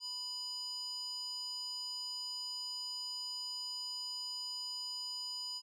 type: tone with band-pass filter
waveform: square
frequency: 990 Hz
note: B5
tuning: 4 cents sharp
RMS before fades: -42 dBFS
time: 0-5.62 s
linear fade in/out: 50 ms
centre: 5300 Hz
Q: 8.2
effects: none